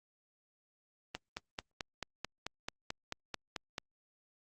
click train, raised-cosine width 0.2 ms, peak -20 dBFS, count 13, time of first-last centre 1.15-3.782 s, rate 4.56 Hz, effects Opus 32 kbps

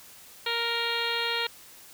harmonic tone, 466.9 Hz, A#4, 3 cents sharp, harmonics 1 / 2 / 3 / 4 / 5 / 6 / 7 / 8 / 9, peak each -35 / -35 / -35 / -35 / -35 / -35 / -35 / -35 / -35 dBFS, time 0.46-1.47 s, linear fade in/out 5 ms, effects white hiss -50 dBFS RMS until 1.93 s

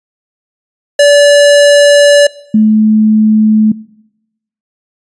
square / sine tone pair in turn, 577 / 216.1 Hz, D5 / A3, -31 / -31 cents, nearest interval octave + perfect fourth, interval 1700 cents, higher first, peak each -3 dBFS, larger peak neither, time 0.99-2.27 / 2.54-3.72 s, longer first, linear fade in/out 5 ms, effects noise-tail reverb RT60 0.9 s tail -22 dB re dry + resampled to 22050 Hz

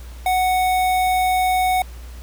square tone with notch filter, 740 Hz, F#5, in tune, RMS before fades -18 dBFS, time 0.26-1.82 s, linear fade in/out 2 ms, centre 5700 Hz, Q 1.3, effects added 60 Hz sine -33 dBFS peak until 2.22 s + pink hiss -46 dBFS RMS until 2.22 s

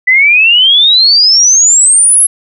sine exponential sweep, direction up, 1975.5 to 11140 Hz, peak -3 dBFS, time 0.07-2.27 s, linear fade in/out 10 ms, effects none

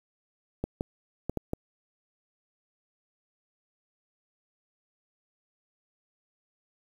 clicks, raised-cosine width 2 ms, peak -16 dBFS, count 5, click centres 0.64 / 0.809 / 1.296 / 1.373 / 1.534 s, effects 8-bit

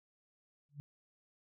sine tone with exponential growth, 144.2 Hz, D3, 31 cents flat, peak -39 dBFS, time 0.69-0.8 s, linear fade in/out 0 ms, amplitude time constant 23 ms, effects none

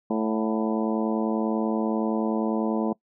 harmonic tone with a mistuned harmonic, 110.3 Hz, A2, 5 cents sharp, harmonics 2 / 3 / 4 / 5 / 6 / 7 / 8 / 9, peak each -25 / -29 / -31 / -33 / -35 / -36 / -37 / -38 dBFS, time 0.1-2.93 s, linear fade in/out 5 ms, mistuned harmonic 7, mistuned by -65 cents, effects noise-tail reverb RT60 0.1 s tail -23 dB re dry

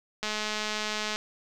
click train, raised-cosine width 0.2 ms, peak -14 dBFS, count 199, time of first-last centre 0.23-1.16 s, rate 213 Hz, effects none

